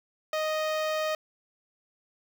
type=tone with notch filter; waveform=sawtooth; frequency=622.3 Hz; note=D#5; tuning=in tune; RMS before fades=-29 dBFS; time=0.33-1.15 s; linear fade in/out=2 ms; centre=10000 Hz; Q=0.61; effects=none